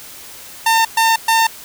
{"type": "tone bursts", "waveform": "sawtooth", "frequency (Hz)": 904, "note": "A5", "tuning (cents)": 47, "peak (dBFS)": -7, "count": 3, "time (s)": [0.66, 1.47], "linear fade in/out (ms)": 5, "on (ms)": 190, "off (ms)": 120, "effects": ["white hiss -36 dBFS RMS until 1.64 s"]}